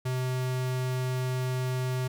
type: tone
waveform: square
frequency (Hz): 128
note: C3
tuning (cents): -38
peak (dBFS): -28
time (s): 0.05-2.08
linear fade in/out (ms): 10
effects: none